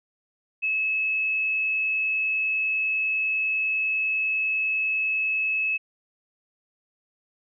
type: tone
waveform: sine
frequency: 2590 Hz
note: E7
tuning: 31 cents flat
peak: -22 dBFS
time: 0.62-5.78 s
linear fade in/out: 20 ms
effects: none